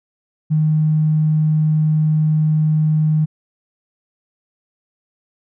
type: tone with tanh clipping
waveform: triangle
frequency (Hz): 154.8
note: D#3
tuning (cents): -9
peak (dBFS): -12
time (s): 0.5-3.26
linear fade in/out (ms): 20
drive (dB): 3
effects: none